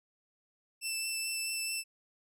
15% pulse tone with vibrato, 2659 Hz, E7, 14 cents sharp, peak -26 dBFS, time 0.81-1.84 s, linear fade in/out 50 ms, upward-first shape sine, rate 4.6 Hz, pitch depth 11 cents each way, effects none

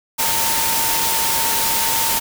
sine tone in noise, 909 Hz, A#5, 44 cents flat, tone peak -24 dBFS, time 0.18-2.2 s, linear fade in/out 20 ms, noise white, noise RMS -19 dBFS, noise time 0.18-2.2 s, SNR -8 dB, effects none

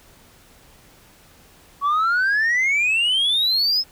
sine exponential sweep, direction up, 1110 to 5240 Hz, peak -14 dBFS, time 1.81-3.84 s, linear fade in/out 50 ms, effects tanh soft clip ceiling -15 dBFS + pink hiss -51 dBFS RMS until 3.91 s

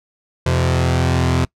sawtooth tone pair together, 85.5 / 128.1 Hz, F2 / C3, -36 / -36 cents, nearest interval perfect fifth, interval 700 cents, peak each -13 dBFS, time 0.46-1.45 s, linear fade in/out 5 ms, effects noise-tail reverb RT60 0.1 s tail -24 dB re dry + low-pass 8000 Hz 12 dB/octave

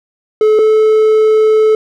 triangle tone pair in turn, 430.7 / 434.4 Hz, A4 / A4, -37 / -22 cents, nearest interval unison, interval 15 cents, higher second, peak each -4 dBFS, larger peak neither, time 0.41-0.59 / 0.59-1.75 s, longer second, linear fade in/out 2 ms, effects none

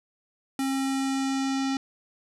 square tone with low-pass filter sweep, 269.3 Hz, C#4, 50 cents flat, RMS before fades -27 dBFS, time 0.59-1.77 s, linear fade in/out 2 ms, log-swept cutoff 11000 to 5500 Hz, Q 1.6, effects none

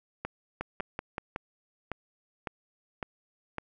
two click trains, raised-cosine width 0.5 ms, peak -18 / -18 dBFS, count 7 / 4, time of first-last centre 0.25-3.583 / 0.61-1.181 s, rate 1.8 / 5.25 Hz, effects none

